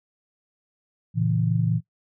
sine chord, A# diminished, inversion none, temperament equal with one note detuned, 114.67 / 138.59 / 164.81 Hz, A#2 / C#3 / E3, -28 / 0 / 0 cents, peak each -23 / -28 / -23 dBFS, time 1.14-1.81 s, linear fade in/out 50 ms, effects noise-tail reverb RT60 0.1 s tail -18 dB re dry

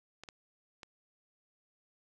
clicks, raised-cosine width 0.2 ms, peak -29 dBFS, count 3, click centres 0.236 / 0.288 / 0.832 s, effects none

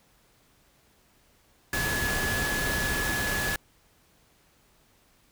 sine tone in noise, 1700 Hz, G#6, 40 cents sharp, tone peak -29 dBFS, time 1.73-3.56 s, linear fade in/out 2 ms, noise pink, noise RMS -30 dBFS, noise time 1.73-3.56 s, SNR -2 dB, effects pink hiss -63 dBFS RMS until 5.31 s

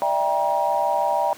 sine chord, E half-diminished seventh, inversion third, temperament just, 593.3 / 659.3 / 791.1 / 949.3 Hz, D5 / E5 / G5 / Bb5, +18 / 0 / +16 / +31 cents, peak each -25 / -26 / -23 / -23 dBFS, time 0.02-1.33 s, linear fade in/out 0 ms, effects pink hiss -43 dBFS RMS until 1.37 s + high-pass 200 Hz 12 dB/octave

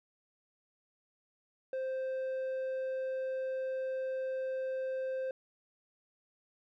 square tone with low-pass filter, 523.3 Hz, C5, in tune, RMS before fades -36 dBFS, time 1.73-5.31 s, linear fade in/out 2 ms, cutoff 1100 Hz, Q 0.52, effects none

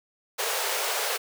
pink high-pass noise, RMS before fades -28 dBFS, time 0.38-1.18 s, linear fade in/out 20 ms, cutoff 400 Hz, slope 96 dB/octave, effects none

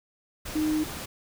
sine tone in noise, 308.5 Hz, D#4, 15 cents flat, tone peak -23 dBFS, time 0.55-0.84 s, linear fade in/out 10 ms, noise pink, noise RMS -37 dBFS, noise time 0.45-1.06 s, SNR +11 dB, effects none

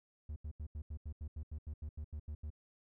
triangle tone bursts, 75.2 Hz, D2, 42 cents sharp, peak -38 dBFS, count 15, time 0.29-2.503 s, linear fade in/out 5 ms, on 71 ms, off 82 ms, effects none

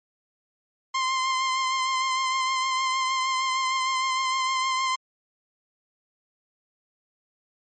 sawtooth tone with vibrato, 1046.5 Hz, C6, in tune, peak -19 dBFS, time 0.94-4.96 s, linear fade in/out 10 ms, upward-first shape triangle, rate 6.5 Hz, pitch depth 29 cents each way, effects MP3 32 kbps

